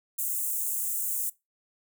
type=high-pass noise; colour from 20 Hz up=white; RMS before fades=-30 dBFS; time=0.18-1.3 s; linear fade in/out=10 ms; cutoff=7100 Hz; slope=48 dB/octave; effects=noise-tail reverb RT60 0.2 s tail -20 dB re dry